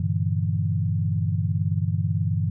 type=chord; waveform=sine; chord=E half-diminished seventh; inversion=first; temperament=equal; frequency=98 / 116.54 / 146.83 / 164.81 Hz; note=G2 / Bb2 / D3 / E3; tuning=0 / 0 / 0 / 0 cents; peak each=-24 / -28 / -28 / -27 dBFS; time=0-2.5 s; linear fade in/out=5 ms; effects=none